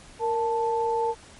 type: tone pair together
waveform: sine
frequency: 463.7 / 880 Hz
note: A#4 / A5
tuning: -9 / 0 cents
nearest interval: major seventh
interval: 1109 cents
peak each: -25 / -25 dBFS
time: 0.19-1.15 s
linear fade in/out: 50 ms
effects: pink hiss -49 dBFS RMS until 1.39 s + MP3 48 kbps